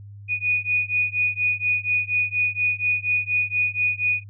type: beating tone pair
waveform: sine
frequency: 2468 / 2472.2 Hz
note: D#7 / D#7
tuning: -15 / -12 cents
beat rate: 4.2 Hz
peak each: -23 dBFS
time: 0.28-4.24 s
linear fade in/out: 50 ms
effects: added 101 Hz sine -38 dBFS peak until 4.29 s